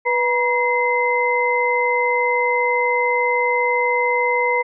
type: tone cluster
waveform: sine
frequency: 491 / 957 / 2062 Hz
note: B4 / A#5 / C7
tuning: -10 / +45 / -26 cents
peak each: -20 dBFS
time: 0.05-4.63 s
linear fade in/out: 20 ms
effects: none